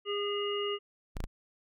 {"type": "harmonic tone", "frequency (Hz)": 408.4, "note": "G#4", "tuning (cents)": -29, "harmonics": [1, 3, 5, 7], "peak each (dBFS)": [-32, -39, -45, -36], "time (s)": [0.05, 0.79], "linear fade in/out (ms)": 50}
{"type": "tone", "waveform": "sawtooth", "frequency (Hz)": 27.88, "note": "A0", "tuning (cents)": 24, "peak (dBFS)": -30, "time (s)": [1.15, 1.27], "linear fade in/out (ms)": 20}
{"effects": []}